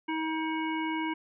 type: harmonic tone with a mistuned harmonic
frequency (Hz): 317.7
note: D#4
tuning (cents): +36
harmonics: 1 / 3 / 5 / 7 / 9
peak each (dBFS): -31 / -34 / -42 / -38 / -44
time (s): 0.08-1.14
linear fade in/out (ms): 10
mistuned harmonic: 9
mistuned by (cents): +23
effects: none